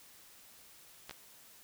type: clicks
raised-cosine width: 0.2 ms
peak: -26 dBFS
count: 2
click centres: 1.095 / 1.11 s
effects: white hiss -58 dBFS RMS until 1.63 s